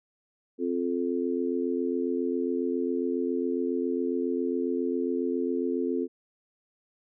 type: harmonic tone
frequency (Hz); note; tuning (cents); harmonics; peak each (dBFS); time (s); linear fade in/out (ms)
87.31; F2; 0; 3 / 4 / 5; -29 / -30 / -31; 0.58-6.08; 50
effects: none